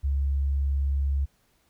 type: tone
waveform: sine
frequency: 69.3 Hz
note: C#2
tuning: in tune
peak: -22 dBFS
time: 0.03-1.26 s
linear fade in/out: 20 ms
effects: pink hiss -67 dBFS RMS until 1.69 s